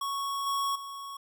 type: tone with level steps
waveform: square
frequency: 1108.7 Hz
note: C#6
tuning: in tune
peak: -31 / -28 / -39 dBFS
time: 0.01-1.17 s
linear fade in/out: 5 ms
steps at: 0.46 / 0.75 s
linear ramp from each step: 10 ms
effects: none